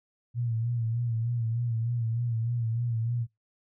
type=tone with vibrato; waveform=sine; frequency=116.54 Hz; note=A#2; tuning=in tune; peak=-26 dBFS; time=0.34-3.27 s; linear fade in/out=50 ms; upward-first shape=sine; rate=3.3 Hz; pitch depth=62 cents each way; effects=noise-tail reverb RT60 0.2 s tail -24 dB re dry